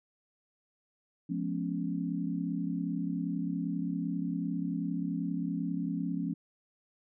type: chord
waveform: sine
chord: C# dominant seventh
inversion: first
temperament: equal with one note detuned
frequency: 174.61 / 212.1 / 246.9 / 277.2 Hz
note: E#3 / G#3 / B3 / C#4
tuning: 0 / +37 / 0 / 0 cents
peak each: -34 / -38 / -39 / -35 dBFS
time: 1.29-6.34 s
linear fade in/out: 10 ms
effects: none